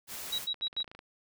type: noise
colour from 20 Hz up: white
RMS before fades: -41 dBFS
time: 0.07-0.48 s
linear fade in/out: 50 ms
type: tone bursts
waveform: sine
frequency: 3868 Hz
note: B7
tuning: 37 cents flat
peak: -29 dBFS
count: 4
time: 0.32-0.831 s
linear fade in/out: 10 ms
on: 67 ms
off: 81 ms
type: clicks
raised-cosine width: 0.3 ms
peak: -32 dBFS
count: 11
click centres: 0.543 / 0.611 / 0.67 / 0.729 / 0.766 / 0.804 / 0.844 / 0.878 / 0.915 / 0.95 / 0.991 s
effects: none